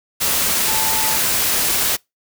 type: tone in noise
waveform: sine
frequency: 880 Hz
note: A5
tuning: in tune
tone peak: -25 dBFS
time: 0.67-1.18 s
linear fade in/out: 20 ms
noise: white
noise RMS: -18 dBFS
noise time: 0.2-1.97 s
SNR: -10 dB
effects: noise-tail reverb RT60 0.2 s tail -26 dB re dry